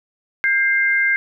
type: tone pair together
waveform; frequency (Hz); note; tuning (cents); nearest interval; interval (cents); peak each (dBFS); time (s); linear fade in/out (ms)
sine; 1600 / 2098; G6 / C7; +35 / +4; perfect fourth; 469; -17; 0.44-1.16; 0
effects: none